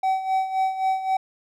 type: tone with tremolo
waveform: triangle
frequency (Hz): 762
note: G5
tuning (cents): -49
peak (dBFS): -16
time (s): 0.03-1.17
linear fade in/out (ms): 5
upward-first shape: sine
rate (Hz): 3.8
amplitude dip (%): 70
effects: none